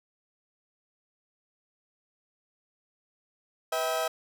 30% pulse chord, E minor, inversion second, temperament equal with one note detuned, 493.9 / 644.9 / 784 Hz, B4 / E5 / G5, 0 / -38 / 0 cents, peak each -32 / -26 / -32 dBFS, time 3.72-4.08 s, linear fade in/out 5 ms, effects none

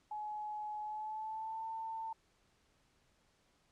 sine tone with pitch glide, 846 to 894.8 Hz, G#5 to A5, +32 to +29 cents, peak -39 dBFS, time 0.11-2.13 s, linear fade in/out 5 ms, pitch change +97 cents, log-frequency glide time 0.81-1.65 s, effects pink hiss -73 dBFS RMS until 3.71 s + low-pass 8000 Hz 12 dB/octave

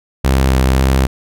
sawtooth tone with vibrato, 65.7 Hz, C2, 8 cents sharp, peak -6 dBFS, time 0.24-1.07 s, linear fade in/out 10 ms, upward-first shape square, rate 1.9 Hz, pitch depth 15 cents each way, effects none

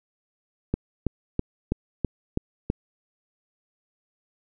click train, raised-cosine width 3 ms, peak -10 dBFS, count 7, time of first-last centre 0.74-2.701 s, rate 3.06 Hz, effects none

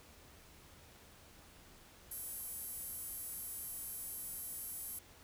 5% pulse tone with high-pass filter, 784 Hz, G5, in tune, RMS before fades -45 dBFS, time 2.11-4.99 s, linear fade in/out 5 ms, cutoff 12000 Hz, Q 3.4, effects added 79 Hz sine -67 dBFS peak until 5.23 s + pink hiss -60 dBFS RMS until 5.23 s

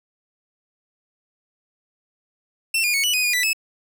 sawtooth tone with pitch steps, 2695 / 2427 / 2213 / 2957 / 2496 / 2442 / 1978 / 2599 Hz, E7 / D#7 / C#7 / F#7 / D#7 / D#7 / B6 / E7, +38 / -44 / -3 / -2 / +5 / -33 / +2 / -25 cents, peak -15 dBFS, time 2.74-3.532 s, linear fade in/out 5 ms, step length 99 ms, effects none

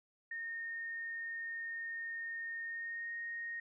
sine tone with pitch glide, 1838 to 1860.4 Hz, A#6 to A#6, -25 to -4 cents, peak -39 dBFS, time 0.31-3.6 s, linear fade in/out 5 ms, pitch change +21 cents, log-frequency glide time 2.64-3.13 s, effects none

